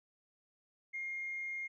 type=tone with tanh clipping; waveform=triangle; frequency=2129 Hz; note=C7; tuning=30 cents sharp; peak=-37 dBFS; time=0.93-1.68 s; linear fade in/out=20 ms; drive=1 dB; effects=resampled to 16000 Hz